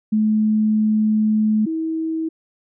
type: tone pair in turn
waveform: sine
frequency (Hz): 215.3 / 321.8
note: A3 / E4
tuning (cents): -37 / -42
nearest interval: perfect fifth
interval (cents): 695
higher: second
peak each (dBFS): -14 / -20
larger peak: first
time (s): 0.12-1.66 / 1.66-2.29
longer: first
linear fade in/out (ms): 10
effects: none